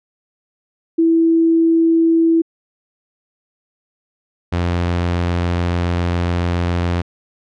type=tone pair in turn; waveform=sine / sawtooth; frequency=329.1 / 87.17 Hz; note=E4 / F2; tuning=-3 / -3 cents; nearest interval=octave + major seventh; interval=2300 cents; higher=first; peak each=-10 / -12 dBFS; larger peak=first; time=0.98-2.42 / 4.52-7.02 s; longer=second; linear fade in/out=10 ms; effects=low-pass 4000 Hz 12 dB/octave